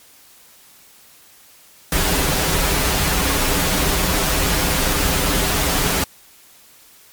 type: noise with comb filter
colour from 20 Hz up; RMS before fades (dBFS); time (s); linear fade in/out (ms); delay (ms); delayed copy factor
pink; -18; 1.92-6.04; 2; 8.7; -0.65
effects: white hiss -48 dBFS RMS until 7.12 s + MP3 96 kbps